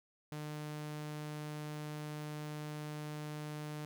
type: tone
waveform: sawtooth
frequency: 150.7 Hz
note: D3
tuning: 45 cents sharp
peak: -37 dBFS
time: 0.32-3.85 s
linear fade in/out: 0 ms
effects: none